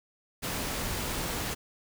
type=noise; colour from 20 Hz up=pink; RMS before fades=-33 dBFS; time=0.42-1.55 s; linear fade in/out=20 ms; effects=none